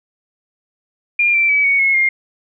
sine tone with pitch steps, 2404 / 2345 / 2287 / 2231 / 2177 / 2123 Hz, D7 / D7 / D7 / C#7 / C#7 / C7, +40 / -3 / -47 / +11 / -32 / +25 cents, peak -11 dBFS, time 1.19-2.09 s, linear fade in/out 5 ms, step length 150 ms, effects none

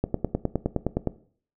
click train, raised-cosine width 2 ms, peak -10 dBFS, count 11, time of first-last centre 0.04-1.073 s, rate 9.68 Hz, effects noise-tail reverb RT60 0.5 s tail -17 dB re dry

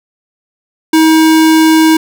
square tone, 318.4 Hz, D#4, 40 cents sharp, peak -5 dBFS, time 0.93-1.97 s, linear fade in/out 5 ms, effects none

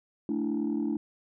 sine chord, A suspended fourth, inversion none, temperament equal with one note detuned, 220 / 290.6 / 329.6 Hz, A3 / D4 / E4, 0 / -18 / 0 cents, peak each -30 / -29 / -31 dBFS, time 0.29-0.97 s, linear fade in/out 2 ms, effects tanh soft clip ceiling -22 dBFS

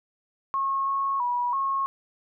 sine tone with pitch steps, 1088 / 1096 / 972 / 1089 Hz, C#6 / C#6 / B5 / C#6, -33 / -20 / -28 / -31 cents, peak -23 dBFS, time 0.54-1.86 s, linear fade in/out 0 ms, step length 330 ms, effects none

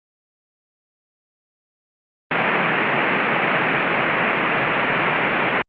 white band-pass noise, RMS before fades -19 dBFS, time 2.31-5.62 s, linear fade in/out 2 ms, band 130 to 2600 Hz, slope 48 dB/octave, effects Opus 24 kbps

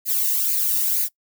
violet noise with flanger, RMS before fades -21 dBFS, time 0.05-1.09 s, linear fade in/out 50 ms, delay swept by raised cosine 0.44 to 1.1 ms, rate 2.1 Hz, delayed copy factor +0.6, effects noise-tail reverb RT60 0.1 s tail -21 dB re dry

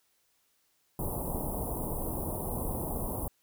pink band-stop noise, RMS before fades -34 dBFS, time 0.99-3.28 s, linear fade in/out 2 ms, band 1000 to 9800 Hz, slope 48 dB/octave, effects white hiss -72 dBFS RMS until 3.42 s

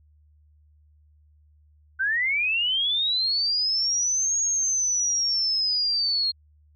sine linear two-way sweep, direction up then down, 1503 to 6630 to 4228 Hz, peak -21 dBFS, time 1.99-6.32 s, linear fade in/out 20 ms, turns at 4.39 s, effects added 75 Hz sine -55 dBFS peak until 6.75 s

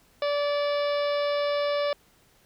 harmonic tone with a mistuned harmonic, 579 Hz, D5, 25 cents flat, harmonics 1 / 2 / 3 / 4 / 5 / 6 / 7 / 8 / 9, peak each -24 / -33 / -39 / -39 / -42 / -40 / -43 / -46 / -44 dBFS, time 0.22-1.93 s, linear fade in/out 2 ms, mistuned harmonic 6, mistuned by +29 cents, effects pink hiss -61 dBFS RMS until 2.45 s

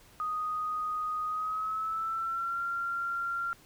sine tone with pitch glide, 1244.5 to 1380.9 Hz, D#6 to F6, 0 to -20 cents, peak -30 dBFS, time 0.2-3.53 s, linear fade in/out 0 ms, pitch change +180 cents, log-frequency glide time 1.27-2.61 s, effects pink hiss -58 dBFS RMS until 3.65 s

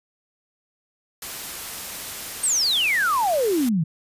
white noise, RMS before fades -33 dBFS, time 1.22-3.69 s, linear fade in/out 2 ms
sine exponential sweep, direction down, 8920 to 149.4 Hz, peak -18 dBFS, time 2.43-3.84 s, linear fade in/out 10 ms
effects resampled to 32000 Hz

